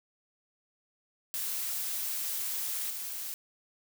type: noise with level steps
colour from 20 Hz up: blue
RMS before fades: -34 / -38 dBFS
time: 1.34-3.34 s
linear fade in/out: 0 ms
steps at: 2.9 s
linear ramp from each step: 5 ms
effects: none